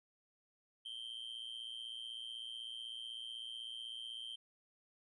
triangle tone with amplitude modulation, 3136 Hz, G7, in tune, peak -39 dBFS, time 0.85-4.36 s, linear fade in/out 10 ms, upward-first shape sine, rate 116 Hz, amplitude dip 80%, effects resampled to 24000 Hz

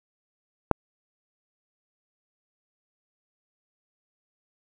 click, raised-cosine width 1 ms, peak -3 dBFS, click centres 0.713 s, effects none

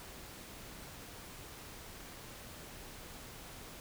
silence, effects pink hiss -50 dBFS RMS until 3.8 s

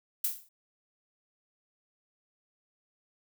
violet noise with exponential decay, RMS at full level -26 dBFS, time 0.24-0.49 s, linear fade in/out 5 ms, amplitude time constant 53 ms, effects none

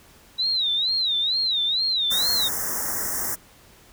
sine tone with vibrato, 3876 Hz, B7, 33 cents flat, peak -20 dBFS, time 0.38-2.49 s, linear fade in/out 20 ms, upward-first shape sine, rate 2.2 Hz, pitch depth 160 cents each way
white band-stop noise, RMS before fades -27 dBFS, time 2.1-3.36 s, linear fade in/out 20 ms, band 2000 to 5300 Hz, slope 96 dB/octave
effects pink hiss -52 dBFS RMS until 3.92 s

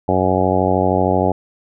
harmonic tone, 93 Hz, F#2, 9 cents sharp, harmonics 1 / 2 / 3 / 4 / 5 / 6 / 7 / 8 / 9, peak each -22 / -22 / -22 / -22 / -22 / -22 / -22 / -22 / -22 dBFS, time 0.08-1.32 s, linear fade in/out 5 ms, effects none

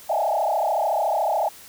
sine tone with frequency modulation, 736 Hz, F#5, 9 cents flat, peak -19 dBFS, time 0.09-1.49 s, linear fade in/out 10 ms, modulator 33.8 Hz, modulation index 3.8, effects white hiss -45 dBFS RMS until 1.68 s

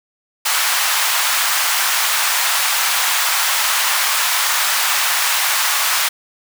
pink high-pass noise, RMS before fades -17 dBFS, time 0.45-6.09 s, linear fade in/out 10 ms, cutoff 920 Hz, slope 24 dB/octave, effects none

